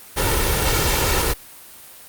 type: noise with comb filter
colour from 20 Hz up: pink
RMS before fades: -19 dBFS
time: 0.16-1.34 s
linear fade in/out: 20 ms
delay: 2.2 ms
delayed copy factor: +0.55
effects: white hiss -42 dBFS RMS until 2.08 s + Opus 32 kbps